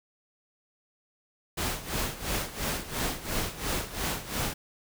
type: noise with tremolo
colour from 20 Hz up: pink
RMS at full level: -29 dBFS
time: 1.57-4.54 s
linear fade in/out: 10 ms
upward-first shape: sine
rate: 2.9 Hz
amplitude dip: 80%
effects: none